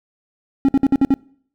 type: tone bursts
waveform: triangle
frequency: 272.7 Hz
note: C#4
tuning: 28 cents flat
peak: -8 dBFS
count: 6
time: 0.65-1.14 s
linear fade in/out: 0 ms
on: 35 ms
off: 56 ms
effects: noise-tail reverb RT60 0.6 s tail -25 dB re dry